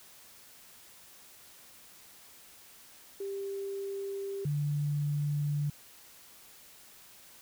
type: tone pair in turn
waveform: sine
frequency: 394.3 / 146.21 Hz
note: G4 / D3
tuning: +10 / -7 cents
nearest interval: octave + perfect fourth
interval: 1717 cents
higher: first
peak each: -34 / -28 dBFS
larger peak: second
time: 3.2-4.45 / 4.45-5.7 s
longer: neither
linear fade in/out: 5 ms
effects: white hiss -55 dBFS RMS until 7.41 s